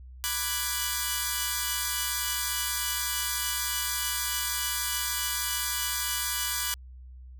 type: chord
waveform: 5% pulse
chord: G# half-diminished seventh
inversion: first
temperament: equal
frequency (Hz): 987.8 / 1174.7 / 1480 / 1661.2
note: B5 / D6 / F#6 / G#6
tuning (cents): 0 / 0 / 0 / 0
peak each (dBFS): -22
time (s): 0.24-6.74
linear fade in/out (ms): 0
effects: added 63 Hz sine -43 dBFS peak until 7.39 s